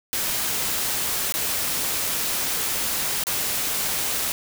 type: noise with dropouts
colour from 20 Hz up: white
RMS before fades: -25 dBFS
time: 0.13-4.32 s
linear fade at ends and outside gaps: 0 ms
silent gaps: 1.323-1.34 / 3.237-3.269 s
effects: none